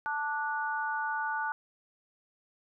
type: chord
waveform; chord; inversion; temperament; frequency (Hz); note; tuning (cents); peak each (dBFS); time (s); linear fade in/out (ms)
sine; D major; second; just; 881 / 1174.7 / 1468.3; A5 / D6 / F#6; +2 / 0 / -14; -33 / -39 / -33; 0.06-1.52; 0
effects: none